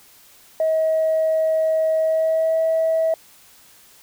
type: tone with pitch glide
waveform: sine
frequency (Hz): 637 to 647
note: D#5 to E5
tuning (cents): +41 to -32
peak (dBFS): -15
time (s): 0.6-3.14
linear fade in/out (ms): 2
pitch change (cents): +27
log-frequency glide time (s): 1.99-2.6
effects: tanh soft clip ceiling -12 dBFS + white hiss -50 dBFS RMS until 4.02 s